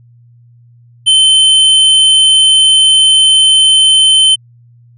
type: tone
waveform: square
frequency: 3077 Hz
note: G7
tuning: 33 cents flat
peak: -5 dBFS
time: 1.06-4.36 s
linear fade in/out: 20 ms
effects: added 119 Hz sine -40 dBFS peak until 4.97 s + resampled to 24000 Hz